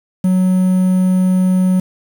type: tone with quantisation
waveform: triangle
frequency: 185 Hz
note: F#3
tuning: in tune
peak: -8 dBFS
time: 0.24-1.8 s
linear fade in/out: 5 ms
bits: 6
effects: none